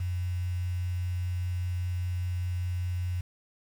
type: tone with quantisation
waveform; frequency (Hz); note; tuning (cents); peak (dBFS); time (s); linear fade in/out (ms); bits
sine; 89.5; F2; +43; -28; 0-3.21; 5; 8
effects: none